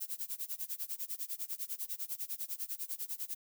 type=noise with tremolo; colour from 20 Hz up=violet; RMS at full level=-37 dBFS; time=0-3.35 s; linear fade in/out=20 ms; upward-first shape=sine; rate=10 Hz; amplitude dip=95%; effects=none